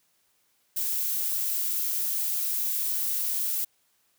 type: noise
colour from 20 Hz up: violet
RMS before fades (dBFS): -28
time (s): 0.76-3.65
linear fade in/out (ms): 10
effects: white hiss -69 dBFS RMS until 4.18 s + high-pass 60 Hz 12 dB/octave